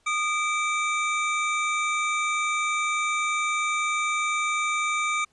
square tone pair together, 1228.8 / 2321 Hz, D#6 / D7, -22 / -21 cents, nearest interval major seventh, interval 1101 cents, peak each -27 dBFS, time 0.06-5.25 s, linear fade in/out 10 ms, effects pink hiss -66 dBFS RMS until 5.32 s + resampled to 22050 Hz

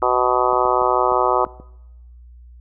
harmonic tone, 125.2 Hz, B2, 24 cents sharp, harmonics 3 / 4 / 5 / 6 / 7 / 8 / 9 / 10, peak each -23 / -23 / -23 / -23 / -23 / -23 / -23 / -23 dBFS, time 0.02-1.45 s, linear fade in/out 2 ms
clicks, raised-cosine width 2 ms, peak -25 dBFS, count 6, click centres 0.531 / 0.654 / 0.818 / 1.12 / 1.466 / 1.6 s
effects noise-tail reverb RT60 0.9 s tail -22 dB re dry + added 60 Hz sine -40 dBFS peak until 2.6 s

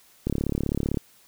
click train, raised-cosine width 3 ms, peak -12 dBFS, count 26, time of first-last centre 0.27-0.972 s, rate 35.6 Hz, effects white hiss -57 dBFS RMS until 1.27 s

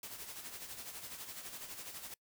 white noise with tremolo, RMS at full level -45 dBFS, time 0.03-2.14 s, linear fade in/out 2 ms, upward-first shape sine, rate 12 Hz, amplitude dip 55%, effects noise-tail reverb RT60 0.1 s tail -25 dB re dry

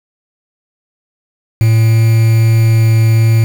triangle tone with quantisation, 112.6 Hz, A2, 40 cents sharp, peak -4 dBFS, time 1.61-3.44 s, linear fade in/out 0 ms, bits 4, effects none

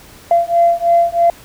sine beating tone pair, 683 / 686.1 Hz, F5 / F5, -39 / -31 cents, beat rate 3.1 Hz, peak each -12 dBFS, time 0.31-1.3 s, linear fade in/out 2 ms, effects tanh soft clip ceiling -2 dBFS + pink hiss -41 dBFS RMS until 1.44 s

